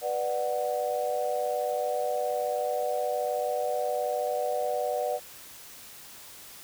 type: chord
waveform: sine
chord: B minor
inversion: none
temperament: just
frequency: 493.9 / 592.7 / 740.8 Hz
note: B4 / D5 / F#5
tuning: 0 / +16 / +2 cents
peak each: -31 / -30 / -31 dBFS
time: 0.01-5.2 s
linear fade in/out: 50 ms
effects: white hiss -47 dBFS RMS until 6.63 s